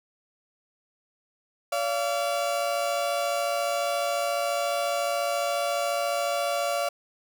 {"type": "tone pair together", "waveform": "35% pulse", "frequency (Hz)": [572.7, 687], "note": ["D5", "F5"], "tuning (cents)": [-44, -29], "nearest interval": "minor third", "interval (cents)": 315, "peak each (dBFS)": -26, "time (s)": [1.72, 6.89], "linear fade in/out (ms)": 5, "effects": []}